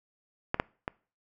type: clicks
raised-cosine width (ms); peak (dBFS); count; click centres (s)
0.5; -11 / -10 / -16; 3; 0.544 / 0.599 / 0.879
effects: noise-tail reverb RT60 0.4 s tail -24 dB re dry